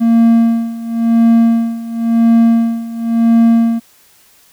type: tone with tremolo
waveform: triangle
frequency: 230 Hz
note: A#3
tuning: 23 cents flat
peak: -3 dBFS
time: 0-3.8 s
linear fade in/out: 20 ms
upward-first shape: sine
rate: 0.95 Hz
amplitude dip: 85%
effects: white hiss -48 dBFS RMS until 4.52 s